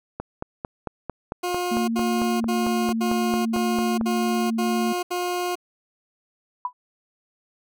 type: click train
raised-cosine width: 1 ms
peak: -15 dBFS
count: 18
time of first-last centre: 0.2-4.012 s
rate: 4.46 Hz
type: tone bursts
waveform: 20% pulse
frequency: 356.6 Hz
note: F4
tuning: 36 cents sharp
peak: -19 dBFS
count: 8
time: 1.43-5.555 s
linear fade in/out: 10 ms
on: 450 ms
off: 75 ms
type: tone with pitch glide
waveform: sine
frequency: 229.1 to 226.2 Hz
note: A#3 to A3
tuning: -30 to +48 cents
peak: -22 dBFS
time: 1.71-4.93 s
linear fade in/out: 10 ms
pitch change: -22 cents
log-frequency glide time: 2.31-2.88 s
type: tone with exponential decay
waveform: sine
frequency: 991 Hz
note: B5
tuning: 6 cents sharp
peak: -19 dBFS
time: 6.65-6.73 s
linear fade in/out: 2 ms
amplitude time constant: 16 ms
effects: none